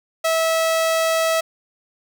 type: tone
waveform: sawtooth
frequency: 650 Hz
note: E5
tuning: 24 cents flat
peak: -13 dBFS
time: 0.24-1.41 s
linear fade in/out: 10 ms
effects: none